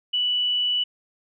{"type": "tone", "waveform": "sine", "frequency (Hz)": 2960, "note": "F#7", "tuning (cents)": 0, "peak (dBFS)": -20, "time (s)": [0.13, 0.84], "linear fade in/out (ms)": 10, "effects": []}